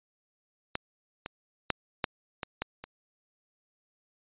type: clicks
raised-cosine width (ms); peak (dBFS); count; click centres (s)
0.3; -14 / -20 / -9 / -10 / -17 / -14 / -24; 7; 0.754 / 1.261 / 1.703 / 2.042 / 2.432 / 2.62 / 2.84
effects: resampled to 8000 Hz